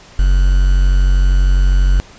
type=tone with quantisation; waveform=triangle; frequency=46.25 Hz; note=F#1; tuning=in tune; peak=-6 dBFS; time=0.19-2 s; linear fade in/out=0 ms; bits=5; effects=pink hiss -41 dBFS RMS until 2.18 s + resampled to 16000 Hz